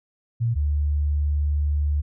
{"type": "tone pair in turn", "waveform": "sine", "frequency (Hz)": [116.54, 73.42], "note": ["A#2", "D2"], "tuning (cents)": [0, 0], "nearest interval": "minor sixth", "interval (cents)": 800, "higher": "first", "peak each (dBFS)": -19, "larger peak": "neither", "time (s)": [[0.4, 0.55], [0.55, 2.02]], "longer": "second", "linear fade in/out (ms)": 20, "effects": []}